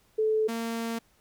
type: tone pair in turn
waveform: sine / sawtooth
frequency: 435.4 / 229.3 Hz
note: A4 / A#3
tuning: -18 / -28 cents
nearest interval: major seventh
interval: 1110 cents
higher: first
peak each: -22 / -26 dBFS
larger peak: first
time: 0.18-0.48 / 0.48-0.99 s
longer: second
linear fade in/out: 10 ms
effects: pink hiss -65 dBFS RMS until 1.2 s